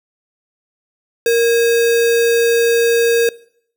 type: tone with sample-and-hold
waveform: sine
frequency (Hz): 466.2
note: A#4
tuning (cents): 0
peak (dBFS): -10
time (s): 1.26-3.29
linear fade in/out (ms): 2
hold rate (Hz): 2100
effects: noise-tail reverb RT60 0.6 s tail -21 dB re dry